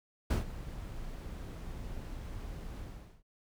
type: noise with ADSR envelope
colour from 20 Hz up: brown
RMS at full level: -26 dBFS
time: 0.3-3.23 s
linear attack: 9 ms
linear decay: 130 ms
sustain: -16 dB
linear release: 440 ms
effects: none